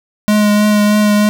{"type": "tone with vibrato", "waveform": "square", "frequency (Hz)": 209.2, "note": "G#3", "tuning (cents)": 13, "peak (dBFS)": -9, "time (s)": [0.28, 1.29], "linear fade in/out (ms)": 0, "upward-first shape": "triangle", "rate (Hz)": 3.2, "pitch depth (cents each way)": 18, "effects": []}